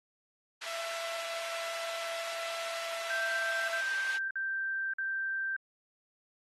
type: band-pass noise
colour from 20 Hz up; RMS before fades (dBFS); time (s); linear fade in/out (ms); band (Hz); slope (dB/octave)
white; -43; 0.61-4.18; 10; 1000 to 3500; 12
type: tone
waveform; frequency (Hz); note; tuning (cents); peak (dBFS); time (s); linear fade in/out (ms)
sawtooth; 668; E5; +23; -34; 0.66-3.81; 10
type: tone bursts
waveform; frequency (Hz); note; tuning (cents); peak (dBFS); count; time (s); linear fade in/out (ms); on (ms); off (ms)
sine; 1568; G6; 0; -31; 4; 3.1-5.564; 2; 580; 48
effects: AAC 32 kbps